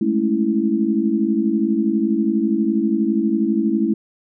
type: chord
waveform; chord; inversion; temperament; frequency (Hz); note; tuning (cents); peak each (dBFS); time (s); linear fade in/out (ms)
sine; A major seventh; third; equal; 207.7 / 220 / 277.2 / 329.6; G#3 / A3 / C#4 / E4; 0 / 0 / 0 / 0; -22 / -20 / -24 / -20; 0.01-3.94; 5
effects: none